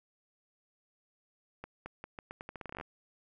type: accelerating click train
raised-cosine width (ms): 0.5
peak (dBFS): -27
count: 17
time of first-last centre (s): 1.64-2.811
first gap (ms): 220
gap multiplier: 0.82
effects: none